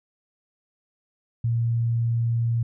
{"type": "tone", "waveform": "sine", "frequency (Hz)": 116.54, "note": "A#2", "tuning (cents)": 0, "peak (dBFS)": -20, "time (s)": [1.44, 2.63], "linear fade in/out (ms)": 5, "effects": []}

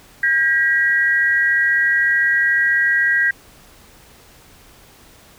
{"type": "tone pair together", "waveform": "sine", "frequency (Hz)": [1609, 1917], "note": ["G6", "A#6"], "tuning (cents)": [45, 48], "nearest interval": "minor third", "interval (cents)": 303, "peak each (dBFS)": -16, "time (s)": [0.23, 3.31], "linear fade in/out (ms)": 5, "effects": ["pink hiss -47 dBFS RMS until 5.38 s"]}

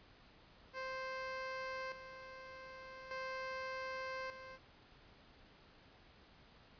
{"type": "tone with tremolo", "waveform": "15% pulse", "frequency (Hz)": 523.3, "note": "C5", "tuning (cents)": 0, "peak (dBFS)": -35, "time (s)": [0.73, 4.59], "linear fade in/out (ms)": 50, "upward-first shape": "square", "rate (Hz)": 0.42, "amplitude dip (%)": 65, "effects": ["pink hiss -63 dBFS RMS until 6.79 s", "resampled to 11025 Hz"]}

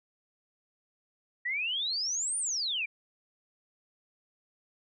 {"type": "exponential two-way sweep", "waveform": "sine", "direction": "up then down", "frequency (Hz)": [1883, 9397, 2289], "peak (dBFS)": -29, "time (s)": [1.45, 2.86], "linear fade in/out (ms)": 10, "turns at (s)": 2.38, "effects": []}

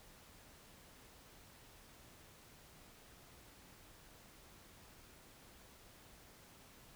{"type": "silence", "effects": ["pink hiss -61 dBFS RMS until 6.95 s"]}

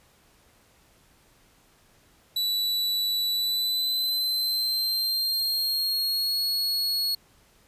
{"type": "tone with pitch glide", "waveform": "45% pulse", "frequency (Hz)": [3951, 4334], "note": ["B7", "C#8"], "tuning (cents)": [0, -40], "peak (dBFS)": -23, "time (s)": [2.36, 7.15], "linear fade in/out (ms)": 5, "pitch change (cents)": 160, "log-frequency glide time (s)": [3.32, 6.42], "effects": ["pink hiss -60 dBFS RMS until 7.67 s", "resampled to 32000 Hz"]}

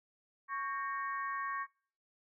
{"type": "harmonic tone with a mistuned harmonic", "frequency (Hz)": 370, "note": "F#4", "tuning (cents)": 0, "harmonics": [3, 4, 5, 6], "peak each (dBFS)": [-36, -45, -42, -54], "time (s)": [0.48, 1.67], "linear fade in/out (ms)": 50, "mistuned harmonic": 4, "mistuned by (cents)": 130, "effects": ["noise-tail reverb RT60 0.5 s tail -26 dB re dry"]}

